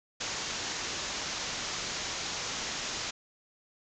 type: low-pass noise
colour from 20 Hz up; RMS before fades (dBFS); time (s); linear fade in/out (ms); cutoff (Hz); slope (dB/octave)
white; -36; 0.2-3.11; 10; 7100; 96
effects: none